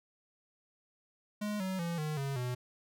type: tone with pitch steps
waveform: square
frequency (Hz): 209.1 / 188.45 / 169.84 / 153.07 / 137.95 / 124.33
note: G#3 / F#3 / F3 / D#3 / C#3 / B2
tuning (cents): +12 / +32 / -48 / -28 / -8 / +12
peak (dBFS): -34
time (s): 1.41-2.55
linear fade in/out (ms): 10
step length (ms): 190
effects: none